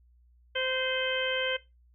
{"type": "harmonic tone with a mistuned harmonic", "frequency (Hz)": 519, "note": "C5", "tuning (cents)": -14, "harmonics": [1, 2, 3, 4, 5, 6], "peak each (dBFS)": [-32, -43, -34, -37, -39, -32], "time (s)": [0.55, 1.57], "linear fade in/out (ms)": 10, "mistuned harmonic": 5, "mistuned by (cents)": -19, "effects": ["noise-tail reverb RT60 0.2 s tail -17 dB re dry", "added 60 Hz sine -58 dBFS peak until 1.94 s"]}